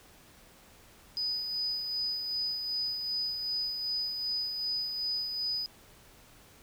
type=tone with tremolo; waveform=triangle; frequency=4980 Hz; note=D#8; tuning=1 cent sharp; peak=-26 dBFS; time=1.17-5.66 s; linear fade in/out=0 ms; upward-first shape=sine; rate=2.6 Hz; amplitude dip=50%; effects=tanh soft clip ceiling -27 dBFS + pink hiss -57 dBFS RMS until 6.62 s